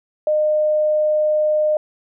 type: tone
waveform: sine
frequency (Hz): 610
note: D#5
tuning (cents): -34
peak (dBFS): -14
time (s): 0.27-1.77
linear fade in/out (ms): 2
effects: none